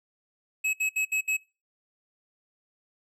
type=tone bursts; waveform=square; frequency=2570 Hz; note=E7; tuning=45 cents flat; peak=-25 dBFS; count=5; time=0.64-1.37 s; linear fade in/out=10 ms; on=94 ms; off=65 ms; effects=noise-tail reverb RT60 0.3 s tail -23 dB re dry + low-pass 12000 Hz 12 dB/octave